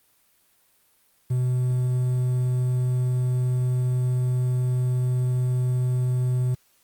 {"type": "tone with quantisation", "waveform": "triangle", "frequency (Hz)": 125.7, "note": "B2", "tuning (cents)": 31, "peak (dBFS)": -18, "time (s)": [1.3, 6.55], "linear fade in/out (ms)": 10, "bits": 8, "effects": ["white hiss -63 dBFS RMS until 6.83 s", "Opus 32 kbps"]}